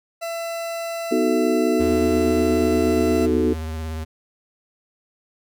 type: tone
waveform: 40% pulse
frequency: 670 Hz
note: E5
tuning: 28 cents sharp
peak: -25 dBFS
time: 0.21-3.27 s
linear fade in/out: 20 ms
type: chord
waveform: sine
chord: B dominant seventh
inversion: none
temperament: equal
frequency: 246.9 / 311.1 / 370 / 440 Hz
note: B3 / D#4 / F#4 / A4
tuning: 0 / 0 / 0 / 0 cents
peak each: -22 / -22 / -22 / -23 dBFS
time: 1.11-3.54 s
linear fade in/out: 10 ms
type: tone with vibrato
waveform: square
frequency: 79.5 Hz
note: D#2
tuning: 38 cents sharp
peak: -27 dBFS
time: 1.79-4.05 s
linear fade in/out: 20 ms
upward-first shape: triangle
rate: 17 Hz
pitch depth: 37 cents each way
effects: none